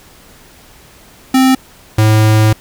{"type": "tone pair in turn", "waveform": "square", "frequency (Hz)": [261.6, 108.47], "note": ["C4", "A2"], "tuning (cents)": [0, -24], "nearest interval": "octave + minor third", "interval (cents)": 1524, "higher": "first", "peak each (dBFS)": -7, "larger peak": "neither", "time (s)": [[1.34, 1.55], [1.98, 2.53]], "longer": "second", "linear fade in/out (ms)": 5, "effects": ["pink hiss -42 dBFS RMS until 2.6 s"]}